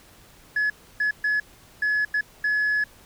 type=tone bursts at uneven times; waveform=sine; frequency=1700 Hz; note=G#6; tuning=40 cents sharp; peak=-18 dBFS; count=6; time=0.56-0.7 / 1-1.11 / 1.24-1.4 / 1.82-2.05 / 2.14-2.21 / 2.44-2.84 s; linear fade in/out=5 ms; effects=tanh soft clip ceiling -18 dBFS + pink hiss -52 dBFS RMS until 3.05 s